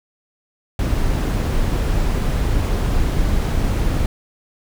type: noise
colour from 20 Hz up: brown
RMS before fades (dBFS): -18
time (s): 0.79-4.06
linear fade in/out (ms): 2
effects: none